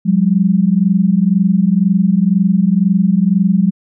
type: tone pair together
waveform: sine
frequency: 179.6 / 201.6 Hz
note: F3 / G3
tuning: +49 / +49 cents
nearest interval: major second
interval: 200 cents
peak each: -12 dBFS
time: 0.05-3.71 s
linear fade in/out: 20 ms
effects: none